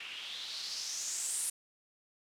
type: noise with low-pass filter sweep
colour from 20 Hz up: blue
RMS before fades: -39 dBFS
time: 0-1.5 s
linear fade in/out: 5 ms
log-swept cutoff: 2600 to 9700 Hz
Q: 4.3
effects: none